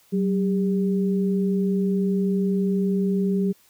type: tone pair together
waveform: sine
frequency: 189.53 / 401.6 Hz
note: F#3 / G4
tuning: +42 / +42 cents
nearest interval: octave + minor second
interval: 1300 cents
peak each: -20 / -26 dBFS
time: 0.12-3.53 s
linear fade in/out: 20 ms
effects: white hiss -58 dBFS RMS until 3.69 s